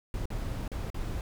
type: noise with dropouts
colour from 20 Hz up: brown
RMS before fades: -34 dBFS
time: 0.14-1.21 s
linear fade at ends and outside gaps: 1 ms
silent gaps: 0.256-0.303 / 0.679-0.717 / 0.902-0.944 s
effects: none